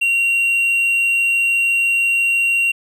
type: tone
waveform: triangle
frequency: 2753 Hz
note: F7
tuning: 25 cents flat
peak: -12 dBFS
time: 0.01-2.72 s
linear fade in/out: 10 ms
effects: none